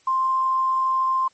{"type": "tone with quantisation", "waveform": "sine", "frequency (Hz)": 1049, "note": "C6", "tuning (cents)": 4, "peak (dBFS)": -18, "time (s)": [0.07, 1.28], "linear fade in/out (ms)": 5, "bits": 8, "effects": ["white hiss -59 dBFS RMS until 1.33 s", "MP3 32 kbps"]}